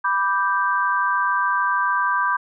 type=chord; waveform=sine; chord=G major; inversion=first; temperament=equal; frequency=987.8 / 1174.7 / 1568 Hz; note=B5 / D6 / G6; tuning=0 / 0 / 0 cents; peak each=-22 dBFS; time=0.04-2.37 s; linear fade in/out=10 ms; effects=none